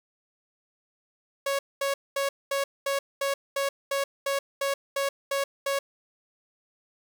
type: tone bursts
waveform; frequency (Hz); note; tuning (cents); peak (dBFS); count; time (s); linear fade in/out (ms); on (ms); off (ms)
sawtooth; 554; C#5; -1; -21; 13; 1.46-5.79; 5; 130; 220
effects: none